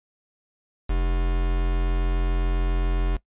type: tone with quantisation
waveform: triangle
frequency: 43.65 Hz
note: F1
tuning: in tune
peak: -18 dBFS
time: 0.89-3.17 s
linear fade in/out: 10 ms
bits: 5
effects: noise-tail reverb RT60 0.1 s tail -19 dB re dry + resampled to 8000 Hz

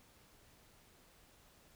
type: silence
effects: pink hiss -65 dBFS RMS until 1.75 s

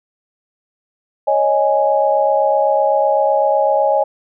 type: chord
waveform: sine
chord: C# suspended second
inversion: none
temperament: equal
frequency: 554.4 / 622.3 / 830.6 Hz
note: C#5 / D#5 / G#5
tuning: 0 / 0 / 0 cents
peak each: -16 dBFS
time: 1.27-4.04 s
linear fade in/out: 10 ms
effects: none

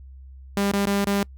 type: tone with dropouts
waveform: sawtooth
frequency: 200.1 Hz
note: G3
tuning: 36 cents sharp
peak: -16 dBFS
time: 0.57-1.23 s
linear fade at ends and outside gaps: 2 ms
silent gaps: 0.717-0.734 / 0.856-0.87 / 1.044-1.07 s
effects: noise-tail reverb RT60 0.1 s tail -26 dB re dry + added 66 Hz sine -40 dBFS peak until 1.37 s

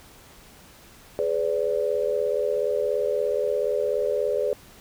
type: tone cluster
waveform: sine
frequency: 419.1 / 503 / 580 Hz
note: G#4 / B4 / D5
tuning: +16 / +32 / -22 cents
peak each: -26 dBFS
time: 1.19-4.53 s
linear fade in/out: 0 ms
effects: pink hiss -50 dBFS RMS until 4.8 s

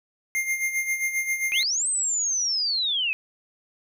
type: tone with tremolo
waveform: square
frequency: 2112 Hz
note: C7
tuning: 16 cents sharp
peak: -22 dBFS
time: 0.35-1.63 s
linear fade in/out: 0 ms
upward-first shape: sine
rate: 7.5 Hz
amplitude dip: 65%
type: linear two-way sweep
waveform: sine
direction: up then down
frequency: 2349 to 8372 to 2491 Hz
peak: -22 dBFS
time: 1.52-3.13 s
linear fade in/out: 0 ms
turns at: 1.88 s
effects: none

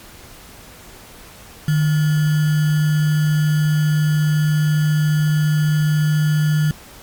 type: tone with sample-and-hold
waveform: sine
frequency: 152.4 Hz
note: D#3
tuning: 36 cents flat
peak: -13 dBFS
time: 1.68-6.71 s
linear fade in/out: 2 ms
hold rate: 1575 Hz
effects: pink hiss -41 dBFS RMS until 7.02 s + MP3 96 kbps

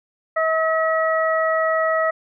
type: harmonic tone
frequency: 642 Hz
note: E5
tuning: 46 cents flat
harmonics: 1 / 2 / 3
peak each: -19 / -22 / -24 dBFS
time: 0.36-2.11 s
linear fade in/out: 10 ms
effects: none

